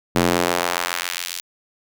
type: tone with high-pass filter sweep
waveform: square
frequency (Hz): 43.65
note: F1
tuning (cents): 0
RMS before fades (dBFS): -22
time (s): 0.15-1.41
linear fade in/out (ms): 10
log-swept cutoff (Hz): 200 to 4300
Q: 0.84
effects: none